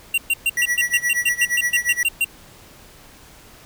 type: tone bursts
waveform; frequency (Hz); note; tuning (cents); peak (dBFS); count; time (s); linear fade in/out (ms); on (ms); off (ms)
square; 2765; F7; -18; -16; 14; 0.14-2.246; 5; 39; 120
type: tone with tremolo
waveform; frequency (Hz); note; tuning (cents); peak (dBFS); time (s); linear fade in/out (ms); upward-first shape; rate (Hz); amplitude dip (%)
square; 1940; B6; -31; -17; 0.57-2.03; 2; sine; 8.5; 90
effects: pink hiss -46 dBFS RMS until 3.65 s